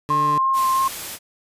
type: tone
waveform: 20% pulse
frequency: 147.3 Hz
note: D3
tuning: 6 cents sharp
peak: -21 dBFS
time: 0.09-0.38 s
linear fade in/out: 0 ms
type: tone with vibrato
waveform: sine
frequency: 1060 Hz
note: C6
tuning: 22 cents sharp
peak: -16 dBFS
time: 0.1-0.88 s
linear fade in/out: 5 ms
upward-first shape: sine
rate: 3 Hz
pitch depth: 13 cents each way
type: noise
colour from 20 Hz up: white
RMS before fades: -31 dBFS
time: 0.53-1.19 s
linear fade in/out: 50 ms
effects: resampled to 32000 Hz